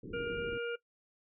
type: low-pass noise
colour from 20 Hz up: white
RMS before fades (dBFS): -44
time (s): 0.03-0.58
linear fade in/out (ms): 5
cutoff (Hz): 460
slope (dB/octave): 96
type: harmonic tone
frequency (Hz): 471.8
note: A#4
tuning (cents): +21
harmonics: 1 / 3 / 5 / 6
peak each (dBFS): -35 / -40 / -48 / -48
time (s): 0.13-0.76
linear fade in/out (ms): 10
effects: noise-tail reverb RT60 0.1 s tail -19 dB re dry